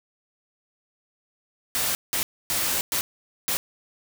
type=noise bursts at uneven times; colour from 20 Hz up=white; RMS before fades=-25 dBFS; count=5; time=1.75-1.95 / 2.13-2.23 / 2.5-2.81 / 2.92-3.01 / 3.48-3.57 s; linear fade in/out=0 ms; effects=none